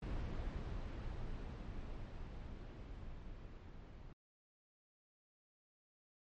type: noise with level ramp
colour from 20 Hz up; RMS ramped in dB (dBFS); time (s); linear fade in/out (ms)
brown; -41 to -53; 0.02-4.13; 5
effects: low-pass 4000 Hz 12 dB/octave + MP3 48 kbps